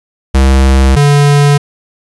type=tone pair in turn; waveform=square; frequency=66.6 / 144 Hz; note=C2 / D3; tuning=+31 / -34 cents; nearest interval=octave + minor second; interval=1335 cents; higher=second; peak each=-5 dBFS; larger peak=neither; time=0.34-0.96 / 0.96-1.58 s; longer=neither; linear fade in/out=10 ms; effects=resampled to 24000 Hz + 7-bit